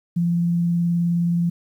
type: tone with vibrato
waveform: sine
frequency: 171.6 Hz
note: F3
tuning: 30 cents flat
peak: -17 dBFS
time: 0.16-1.5 s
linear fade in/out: 10 ms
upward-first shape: sine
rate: 19 Hz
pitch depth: 12 cents each way
effects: 9-bit